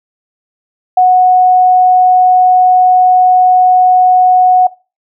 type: tone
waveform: sine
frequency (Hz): 735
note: F#5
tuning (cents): -12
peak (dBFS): -3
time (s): 0.97-4.67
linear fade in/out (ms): 5
effects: noise-tail reverb RT60 0.3 s tail -21 dB re dry